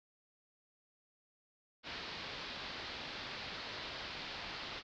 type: low-pass noise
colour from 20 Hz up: white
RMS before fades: -45 dBFS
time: 1.83-4.83 s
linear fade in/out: 50 ms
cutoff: 4700 Hz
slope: 48 dB/octave
effects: none